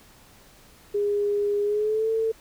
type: tone with pitch glide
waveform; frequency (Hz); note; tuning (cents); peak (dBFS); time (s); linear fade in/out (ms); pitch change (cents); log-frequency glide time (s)
sine; 409.6 to 446.7; G#4 to A4; -24 to +26; -21; 0.94-2.32; 10; +150; 1.63-2.1
effects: pink hiss -53 dBFS RMS until 2.4 s